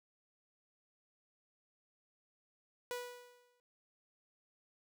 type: tone with exponential decay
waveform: sawtooth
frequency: 490 Hz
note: B4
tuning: 14 cents flat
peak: -33 dBFS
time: 2.91-3.6 s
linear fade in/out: 0 ms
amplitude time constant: 150 ms
effects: none